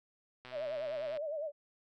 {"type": "click train", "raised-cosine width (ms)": 0.3, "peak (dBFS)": -33, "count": 92, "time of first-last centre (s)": [0.45, 1.172], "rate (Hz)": 126}
{"type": "tone with vibrato", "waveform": "sine", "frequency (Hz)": 609, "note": "D#5", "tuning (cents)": -37, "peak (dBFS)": -35, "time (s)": [0.51, 1.52], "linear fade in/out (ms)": 50, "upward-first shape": "sine", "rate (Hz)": 9.9, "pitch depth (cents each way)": 110}
{"effects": []}